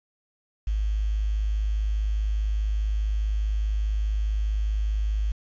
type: tone with quantisation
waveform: sine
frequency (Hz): 52.4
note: G#1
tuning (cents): +16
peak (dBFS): -22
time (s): 0.67-5.32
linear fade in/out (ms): 5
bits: 8
effects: resampled to 16000 Hz